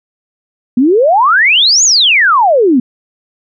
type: exponential two-way sweep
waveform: sine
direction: up then down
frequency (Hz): 233.1 to 7040 to 233.1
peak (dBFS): -5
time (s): 0.77-2.8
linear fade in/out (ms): 5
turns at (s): 1.84
effects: none